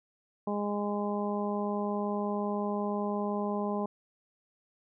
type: harmonic tone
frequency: 205.6 Hz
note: G#3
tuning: 17 cents flat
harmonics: 1 / 2 / 3 / 4 / 5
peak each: -32 / -35 / -37 / -38 / -39 dBFS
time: 0.47-3.86 s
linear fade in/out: 5 ms
effects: none